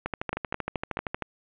two click trains, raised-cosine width 0.5 ms, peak -14 / -14 dBFS, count 16 / 4, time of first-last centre 0.06-1.223 / 0.33-0.971 s, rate 12.9 / 4.68 Hz, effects resampled to 8000 Hz + 7-bit

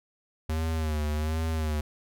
square tone with vibrato, 77.78 Hz, D#2, in tune, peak -27 dBFS, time 0.49-1.81 s, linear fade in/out 5 ms, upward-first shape sine, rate 1.3 Hz, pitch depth 66 cents each way, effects none

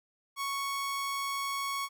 sawtooth tone, 1108.7 Hz, C#6, in tune, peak -28 dBFS, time 0.36-1.89 s, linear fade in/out 50 ms, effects none

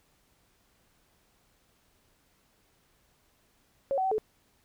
sine tone with pitch steps, 549 / 755 / 764 / 432.4 Hz, C#5 / F#5 / G5 / A4, -17 / +35 / -45 / -30 cents, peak -25 dBFS, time 3.91-4.182 s, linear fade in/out 0 ms, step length 68 ms, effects pink hiss -68 dBFS RMS until 4.64 s

